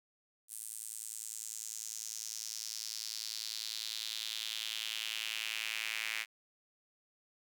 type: tone with high-pass filter sweep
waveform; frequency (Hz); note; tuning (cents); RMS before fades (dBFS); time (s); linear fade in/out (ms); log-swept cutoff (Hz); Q
sawtooth; 110; A2; 0; -41; 0.48-6.26; 50; 9400 to 2200; 3
effects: none